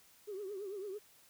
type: tone with vibrato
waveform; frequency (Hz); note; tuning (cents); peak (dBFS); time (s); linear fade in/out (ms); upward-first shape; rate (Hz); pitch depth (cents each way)
sine; 397; G4; +22; -39; 0.27-0.99; 20; triangle; 9; 140
effects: tanh soft clip ceiling -35 dBFS + white hiss -64 dBFS RMS until 1.29 s